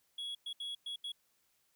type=tone bursts at uneven times; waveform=triangle; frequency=3344 Hz; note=G#7; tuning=11 cents sharp; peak=-37 dBFS; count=5; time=0.18-0.35 / 0.46-0.53 / 0.6-0.75 / 0.86-0.96 / 1.04-1.12 s; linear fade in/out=5 ms; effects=white hiss -75 dBFS RMS until 1.75 s